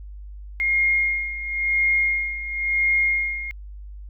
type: tone with tremolo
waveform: sine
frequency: 2137 Hz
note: C7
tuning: 36 cents sharp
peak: -16 dBFS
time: 0.6-3.51 s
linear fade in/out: 0 ms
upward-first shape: sine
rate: 0.96 Hz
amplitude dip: 75%
effects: added 50 Hz sine -35 dBFS peak until 4.09 s